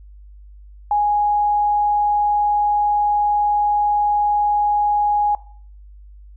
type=tone; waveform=sine; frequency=829 Hz; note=G#5; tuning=3 cents flat; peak=-14 dBFS; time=0.91-5.35 s; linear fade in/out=2 ms; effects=noise-tail reverb RT60 0.5 s tail -18 dB re dry + added 50 Hz sine -39 dBFS peak until 6.36 s